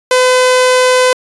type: tone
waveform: sawtooth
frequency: 507 Hz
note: B4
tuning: 45 cents sharp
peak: -3 dBFS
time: 0.11-1.13 s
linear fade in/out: 2 ms
effects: resampled to 24000 Hz